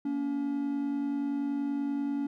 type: tone pair together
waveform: triangle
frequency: 233.1 / 283.5 Hz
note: A#3 / C#4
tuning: 0 / +39 cents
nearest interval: minor third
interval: 339 cents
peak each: -35 / -27 dBFS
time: 0.05-2.27 s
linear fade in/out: 5 ms
effects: none